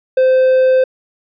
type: tone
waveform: triangle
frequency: 518 Hz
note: C5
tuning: 17 cents flat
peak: -6 dBFS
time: 0.17-0.84 s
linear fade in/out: 5 ms
effects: resampled to 11025 Hz